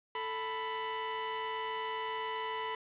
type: tone pair together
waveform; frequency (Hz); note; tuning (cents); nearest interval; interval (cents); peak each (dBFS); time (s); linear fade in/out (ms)
sawtooth; 441.3 / 990; A4 / B5; +5 / +4; octave + major second; 1399; -36 / -32; 0.15-2.75; 2
effects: resampled to 8000 Hz + 9-bit